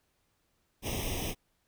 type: noise with comb filter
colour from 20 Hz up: pink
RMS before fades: -34 dBFS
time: 0.82-1.35 s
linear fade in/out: 50 ms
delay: 0.34 ms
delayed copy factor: +0.95
effects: pink hiss -75 dBFS RMS until 1.67 s